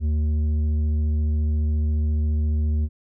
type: tone with tanh clipping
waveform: sine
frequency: 76.2 Hz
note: D#2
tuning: 36 cents flat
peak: -20 dBFS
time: 0-2.89 s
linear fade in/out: 50 ms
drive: 7 dB
effects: none